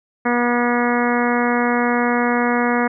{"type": "harmonic tone", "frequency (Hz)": 241.4, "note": "B3", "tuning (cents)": -39, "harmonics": [1, 2, 3, 4, 5, 6, 7, 8, 9], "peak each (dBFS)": [-19, -22, -24, -25, -26, -27, -27, -28, -29], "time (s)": [0.25, 2.88], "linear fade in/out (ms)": 10, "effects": []}